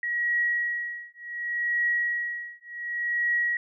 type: tone with tremolo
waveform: sine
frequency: 1909 Hz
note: A#6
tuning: 41 cents sharp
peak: -21 dBFS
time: 0.03-3.57 s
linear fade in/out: 2 ms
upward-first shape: triangle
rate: 0.68 Hz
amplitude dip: 100%
effects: none